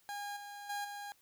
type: tone with level steps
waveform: 30% pulse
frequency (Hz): 815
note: G#5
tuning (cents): -33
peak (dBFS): -37 / -43 / -34 / -40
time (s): 0.09-1.12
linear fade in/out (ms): 0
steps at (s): 0.36 / 0.69 / 0.84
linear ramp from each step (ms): 10
effects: white hiss -69 dBFS RMS until 1.21 s